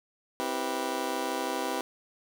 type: chord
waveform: 20% pulse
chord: C major seventh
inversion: none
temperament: just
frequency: 261.6 / 327 / 392.4 / 490.5 Hz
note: C4 / E4 / G4 / B4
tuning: 0 / -14 / +2 / -12 cents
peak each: -31 dBFS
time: 0.4-1.81 s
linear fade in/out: 0 ms
effects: none

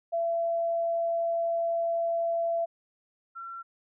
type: tone pair in turn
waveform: sine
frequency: 673 / 1358.1 Hz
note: E5 / F6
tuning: +36 / -49 cents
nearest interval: octave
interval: 1215 cents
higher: second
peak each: -25 / -37 dBFS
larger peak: first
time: 0.12-2.66 / 3.35-3.63 s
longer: first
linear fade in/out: 20 ms
effects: none

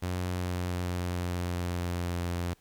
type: tone with pitch glide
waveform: sawtooth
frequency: 90.2 to 87.28 Hz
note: F#2 to F2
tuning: -44 to -1 cents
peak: -26 dBFS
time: 0.02-2.54 s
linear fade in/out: 10 ms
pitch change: -57 cents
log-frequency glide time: 0.17-2.22 s
effects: pink hiss -65 dBFS RMS until 2.6 s

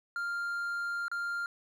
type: tone with dropouts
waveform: triangle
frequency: 1396.9 Hz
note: F6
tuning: in tune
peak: -30 dBFS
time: 0.16-1.46 s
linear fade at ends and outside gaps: 1 ms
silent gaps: 1.082-1.115 s
effects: none

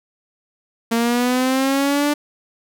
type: linear sweep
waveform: sawtooth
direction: up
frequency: 228.4 to 295.2 Hz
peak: -12 dBFS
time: 0.91-2.14 s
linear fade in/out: 10 ms
effects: none

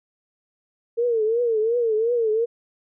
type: tone with vibrato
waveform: sine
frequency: 456.4 Hz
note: A#4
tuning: 37 cents flat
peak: -18 dBFS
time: 0.97-2.46 s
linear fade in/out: 20 ms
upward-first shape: triangle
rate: 2.8 Hz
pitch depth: 130 cents each way
effects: none

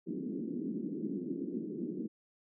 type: band-pass noise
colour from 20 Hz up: white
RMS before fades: -38 dBFS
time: 0.06-2.08 s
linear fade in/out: 20 ms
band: 180 to 360 Hz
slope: 48 dB/octave
effects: none

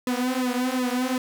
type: tone with flanger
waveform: sawtooth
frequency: 252.1 Hz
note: B3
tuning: 36 cents sharp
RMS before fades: -25 dBFS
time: 0.07-1.18 s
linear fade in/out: 2 ms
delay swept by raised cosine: 1.3 to 6.4 ms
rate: 2.7 Hz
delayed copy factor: -0.95
effects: none

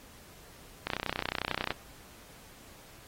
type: click train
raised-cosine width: 0.3 ms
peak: -14 dBFS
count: 27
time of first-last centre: 0.87-1.706 s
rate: 31.1 Hz
effects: pink hiss -54 dBFS RMS until 3.07 s + AAC 48 kbps

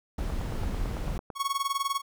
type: noise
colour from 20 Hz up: brown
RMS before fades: -31 dBFS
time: 0.18-1.18 s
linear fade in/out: 5 ms
type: click train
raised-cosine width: 1 ms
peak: -23 dBFS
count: 11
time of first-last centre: 0.19-1.302 s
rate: 8.99 Hz
type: tone with tremolo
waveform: 45% pulse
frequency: 1106 Hz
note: C#6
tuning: 4 cents flat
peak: -24 dBFS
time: 1.35-2.02 s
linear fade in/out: 50 ms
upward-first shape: sine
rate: 20 Hz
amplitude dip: 85%
effects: none

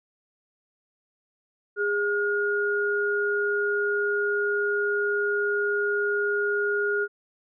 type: tone pair together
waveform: sine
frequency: 410 / 1431.8 Hz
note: G#4 / F6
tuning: -22 / +43 cents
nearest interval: octave + minor seventh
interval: 2165 cents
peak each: -25 dBFS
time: 1.76-7.08 s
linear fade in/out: 50 ms
effects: none

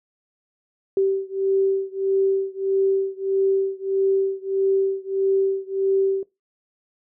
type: beating tone pair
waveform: sine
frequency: 387.2 / 388.8 Hz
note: G4 / G4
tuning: -21 / -14 cents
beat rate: 1.6 Hz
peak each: -21 / -22 dBFS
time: 0.97-6.23 s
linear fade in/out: 2 ms
effects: noise-tail reverb RT60 0.2 s tail -20 dB re dry

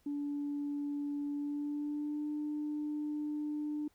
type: tone with pitch glide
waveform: sine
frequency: 288.4 to 298.7 Hz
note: D4 to D4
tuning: -31 to +29 cents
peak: -33 dBFS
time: 0.06-3.88 s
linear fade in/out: 5 ms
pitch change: +60 cents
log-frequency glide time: 1.33-2.29 s
effects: tanh soft clip ceiling -30 dBFS + pink hiss -72 dBFS RMS until 3.94 s

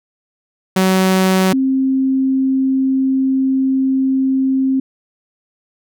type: tone pair in turn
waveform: sawtooth / sine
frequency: 188.1 / 265.3 Hz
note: F#3 / C4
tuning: +29 / +24 cents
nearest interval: tritone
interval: 595 cents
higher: second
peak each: -7 / -12 dBFS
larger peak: first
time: 0.76-1.53 / 1.53-4.8 s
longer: second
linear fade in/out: 5 ms
effects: none

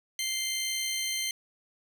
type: tone pair together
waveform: 20% pulse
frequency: 2093 / 3109 Hz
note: C7 / G7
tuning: 0 / -15 cents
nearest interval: perfect fifth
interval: 685 cents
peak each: -27 dBFS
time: 0.19-1.31 s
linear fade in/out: 2 ms
effects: none

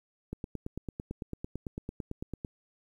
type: click train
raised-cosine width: 3 ms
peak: -23 dBFS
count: 20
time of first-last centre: 0.33-2.448 s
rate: 8.97 Hz
effects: 10-bit

